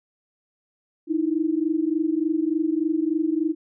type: tone pair together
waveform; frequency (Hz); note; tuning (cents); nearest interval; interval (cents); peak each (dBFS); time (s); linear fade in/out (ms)
sine; 306.2 / 329.6; D#4 / E4; -28 / 0; minor second; 128; -23; 1.07-3.55; 50
effects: none